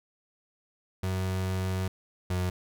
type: tone pair in turn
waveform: 35% pulse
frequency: 93.6 / 90.99 Hz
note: F#2 / F#2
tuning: +20 / -28 cents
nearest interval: unison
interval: 48 cents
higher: first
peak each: -26 / -25 dBFS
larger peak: second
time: 1.03-1.88 / 2.3-2.5 s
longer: first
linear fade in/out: 5 ms
effects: none